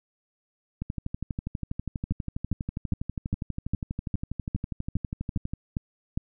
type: two click trains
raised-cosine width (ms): 5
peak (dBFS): -15 / -18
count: 11 / 59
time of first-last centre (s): 2.11-6.175 / 0.82-5.535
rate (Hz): 2.46 / 12.3
effects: none